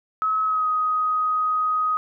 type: tone with pitch glide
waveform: sine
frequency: 1284 to 1253.9 Hz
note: E6 to D#6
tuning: -46 to +13 cents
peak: -19 dBFS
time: 0.22-1.97 s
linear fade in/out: 0 ms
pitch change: -41 cents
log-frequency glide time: 0.45-0.67 s
effects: none